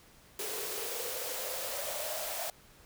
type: noise with high-pass filter sweep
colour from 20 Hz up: white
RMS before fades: -37 dBFS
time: 0.39-2.5 s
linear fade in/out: 2 ms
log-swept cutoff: 400 to 670 Hz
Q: 7.5
effects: pink hiss -59 dBFS RMS until 2.85 s